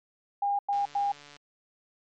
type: tone bursts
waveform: sine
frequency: 807 Hz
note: G#5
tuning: 50 cents flat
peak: -24 dBFS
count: 3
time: 0.42-1.12 s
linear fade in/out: 5 ms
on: 170 ms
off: 95 ms
type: click train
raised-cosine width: 0.2 ms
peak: -32 dBFS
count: 93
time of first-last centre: 0.73-1.364 s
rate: 145 Hz
effects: MP3 48 kbps